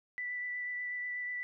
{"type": "tone with vibrato", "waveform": "sine", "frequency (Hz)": 1975.5, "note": "B6", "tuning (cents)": 0, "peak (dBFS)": -35, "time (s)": [0.18, 1.43], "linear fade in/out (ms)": 0, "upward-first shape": "sine", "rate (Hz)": 8.2, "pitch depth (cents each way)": 11, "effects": []}